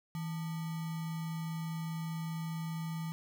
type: tone with sample-and-hold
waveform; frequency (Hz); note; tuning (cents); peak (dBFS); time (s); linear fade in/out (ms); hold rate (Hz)
sine; 162.4; E3; -26; -35; 0.15-3.12; 0; 1050
effects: none